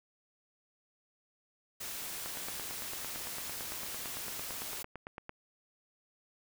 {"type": "noise", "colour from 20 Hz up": "white", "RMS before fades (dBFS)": -41, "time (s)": [1.8, 4.83], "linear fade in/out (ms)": 10}
{"type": "click train", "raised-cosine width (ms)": 0.5, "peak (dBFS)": -27, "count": 28, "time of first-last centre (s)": [2.26, 5.294], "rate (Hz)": 8.9}
{"effects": []}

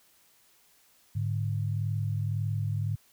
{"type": "tone pair together", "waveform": "sine", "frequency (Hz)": [105, 146.83], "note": ["G#2", "D3"], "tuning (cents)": [19, 0], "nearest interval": "tritone", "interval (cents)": 581, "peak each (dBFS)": [-28, -33], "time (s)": [1.15, 2.96], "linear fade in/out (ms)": 10, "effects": ["white hiss -63 dBFS RMS until 3.12 s"]}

